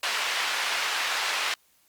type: band-pass noise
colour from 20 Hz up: white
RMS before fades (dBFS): -28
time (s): 0.03-1.54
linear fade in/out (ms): 2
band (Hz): 860 to 3200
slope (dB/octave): 12
effects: white hiss -64 dBFS RMS until 1.88 s + Opus 48 kbps